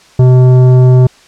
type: tone with tanh clipping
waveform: triangle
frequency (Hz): 127.1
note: C3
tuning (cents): -50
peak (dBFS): -4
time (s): 0.19-1.07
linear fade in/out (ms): 5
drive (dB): 16
effects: white hiss -42 dBFS RMS until 1.27 s + low-pass 6000 Hz 12 dB/octave